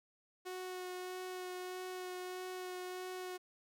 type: tone with vibrato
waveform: sawtooth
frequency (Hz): 366.5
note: F#4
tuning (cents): -16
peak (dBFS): -38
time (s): 0.45-3.38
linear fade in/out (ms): 20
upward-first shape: sine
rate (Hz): 1.6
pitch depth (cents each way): 12
effects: none